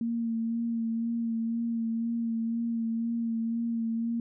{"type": "tone with vibrato", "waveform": "sine", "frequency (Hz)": 229.8, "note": "A#3", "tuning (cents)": -25, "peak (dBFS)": -27, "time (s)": [0.01, 4.2], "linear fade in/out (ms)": 2, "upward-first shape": "sine", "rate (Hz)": 2, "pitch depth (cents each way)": 24, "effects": []}